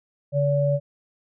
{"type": "tone pair together", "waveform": "sine", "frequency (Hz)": [142.5, 572.3], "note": ["C#3", "D5"], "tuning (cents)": [48, -45], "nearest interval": "2 octaves", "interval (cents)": 2407, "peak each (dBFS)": -21, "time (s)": [0.32, 0.8], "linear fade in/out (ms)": 50, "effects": []}